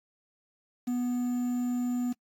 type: tone with quantisation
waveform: triangle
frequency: 245.8 Hz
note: B3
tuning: 8 cents flat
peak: -25 dBFS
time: 0.87-2.13 s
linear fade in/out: 10 ms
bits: 8
effects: noise-tail reverb RT60 0.1 s tail -26 dB re dry + AAC 64 kbps